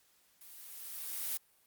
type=noise with level ramp; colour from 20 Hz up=blue; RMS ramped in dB=-54 to -35 dBFS; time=0.41-1.37 s; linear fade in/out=0 ms; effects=white hiss -69 dBFS RMS until 1.66 s + Opus 48 kbps

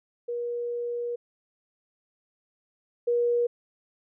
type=tone pair in turn; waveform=sine; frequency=478.2 / 478.2 Hz; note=A#4 / A#4; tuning=+44 / +44 cents; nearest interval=unison; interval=0 cents; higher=neither; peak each=-28 / -21 dBFS; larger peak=second; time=0.28-1.16 / 3.07-3.47 s; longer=first; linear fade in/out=10 ms; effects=none

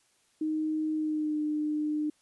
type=tone with pitch glide; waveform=sine; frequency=311.1 to 302.2 Hz; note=D#4 to D4; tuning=0 to +50 cents; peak=-27 dBFS; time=0.41-2.1 s; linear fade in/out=5 ms; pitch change=-50 cents; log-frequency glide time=0.94-1.4 s; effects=white hiss -68 dBFS RMS until 2.21 s + resampled to 24000 Hz

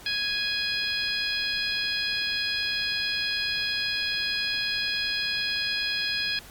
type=harmonic tone; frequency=830.6 Hz; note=G#5; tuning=in tune; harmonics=2 / 3 / 4 / 5 / 6; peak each=-32 / -32 / -32 / -32 / -32 dBFS; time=0.06-6.39 s; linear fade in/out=2 ms; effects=pink hiss -47 dBFS RMS until 6.5 s + Opus 48 kbps

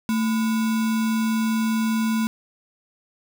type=tone with sample-and-hold; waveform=sine; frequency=222.5 Hz; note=A3; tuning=20 cents sharp; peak=-19 dBFS; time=0.09-2.27 s; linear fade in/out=0 ms; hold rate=1225 Hz; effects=none

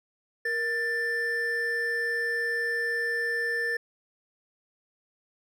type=tone pair together; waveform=triangle; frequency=469.9 / 1774.1 Hz; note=A#4 / A6; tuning=+14 / +14 cents; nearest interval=octave + major seventh; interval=2300 cents; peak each=-31 / -25 dBFS; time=0.45-3.77 s; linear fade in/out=5 ms; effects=none

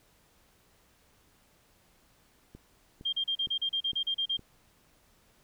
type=click train; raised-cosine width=3 ms; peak=-34 dBFS; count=5; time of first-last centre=2.55-4.393 s; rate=2.17 Hz
type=tone bursts; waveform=sine; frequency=3196 Hz; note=G7; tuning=33 cents sharp; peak=-27 dBFS; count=12; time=3.05-4.371 s; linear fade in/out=10 ms; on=78 ms; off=35 ms
effects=pink hiss -65 dBFS RMS until 5.43 s

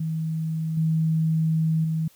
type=tone with level steps; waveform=sine; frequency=160 Hz; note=D#3; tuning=49 cents sharp; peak=-24 / -19 / -22 dBFS; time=0-2.08 s; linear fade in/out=5 ms; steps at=0.77 / 1.84 s; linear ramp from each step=5 ms; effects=white hiss -57 dBFS RMS until 2.15 s

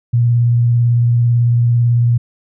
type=tone with vibrato; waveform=sine; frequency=119.2 Hz; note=A#2; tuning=39 cents sharp; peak=-9 dBFS; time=0.13-2.18 s; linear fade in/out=10 ms; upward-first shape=sine; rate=18 Hz; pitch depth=19 cents each way; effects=none

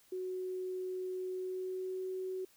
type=tone with pitch glide; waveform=sine; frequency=370 to 374.1 Hz; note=F#4 to F#4; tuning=0 to +19 cents; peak=-36 dBFS; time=0.12-2.45 s; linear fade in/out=5 ms; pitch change=+19 cents; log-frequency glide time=1.29-2.05 s; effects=white hiss -66 dBFS RMS until 2.56 s

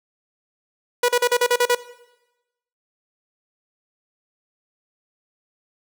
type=tone bursts; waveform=sawtooth; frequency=487.6 Hz; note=B4; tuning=22 cents flat; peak=-11 dBFS; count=8; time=1.03-1.75 s; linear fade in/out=5 ms; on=55 ms; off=40 ms; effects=noise-tail reverb RT60 1.0 s tail -18 dB re dry

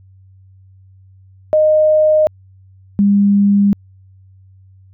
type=tone pair in turn; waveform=sine; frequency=617 / 201.4 Hz; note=D#5 / G3; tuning=-15 / +47 cents; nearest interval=octave + perfect fifth; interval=1938 cents; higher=first; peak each=-8 dBFS; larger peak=neither; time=1.53-2.27 / 2.99-3.73 s; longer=neither; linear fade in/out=0 ms; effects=added 95 Hz sine -42 dBFS peak until 4.93 s

